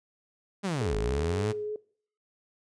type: linear two-way sweep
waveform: sawtooth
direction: down then up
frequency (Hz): 207.7 to 48 to 112.7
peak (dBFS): -24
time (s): 0.63-1.53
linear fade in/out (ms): 20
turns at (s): 0.96
type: tone with vibrato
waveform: sine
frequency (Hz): 423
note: G#4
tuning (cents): +32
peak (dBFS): -30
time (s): 0.81-1.76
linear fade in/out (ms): 2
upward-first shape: sine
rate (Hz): 3.4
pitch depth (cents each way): 12
effects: noise-tail reverb RT60 0.5 s tail -21 dB re dry + resampled to 22050 Hz